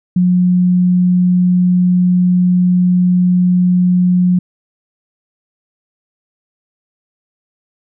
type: tone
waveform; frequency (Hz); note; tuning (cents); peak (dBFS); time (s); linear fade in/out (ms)
sine; 180; F#3; -47; -8; 0.16-4.39; 5
effects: none